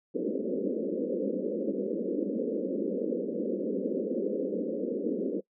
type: band-pass noise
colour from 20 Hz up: white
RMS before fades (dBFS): -31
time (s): 0.14-5.41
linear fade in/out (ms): 20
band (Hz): 190 to 540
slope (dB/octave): 96
effects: noise-tail reverb RT60 0.1 s tail -22 dB re dry